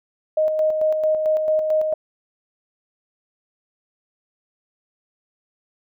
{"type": "tone with tremolo", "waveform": "sine", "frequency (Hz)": 622.3, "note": "D#5", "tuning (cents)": 0, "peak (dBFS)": -15, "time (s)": [0.37, 1.94], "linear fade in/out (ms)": 5, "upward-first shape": "square", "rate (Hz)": 4.5, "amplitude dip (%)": 40, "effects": []}